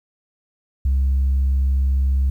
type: tone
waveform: sine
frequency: 67.1 Hz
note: C2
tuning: 44 cents sharp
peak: -13 dBFS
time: 0.85-2.3 s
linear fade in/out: 5 ms
effects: tanh soft clip ceiling -13 dBFS + 9-bit